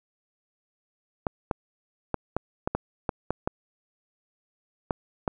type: clicks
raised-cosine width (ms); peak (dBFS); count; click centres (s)
1; -11; 11; 1.268 / 1.512 / 2.143 / 2.366 / 2.675 / 2.75 / 3.092 / 3.306 / 3.475 / 4.908 / 5.278
effects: none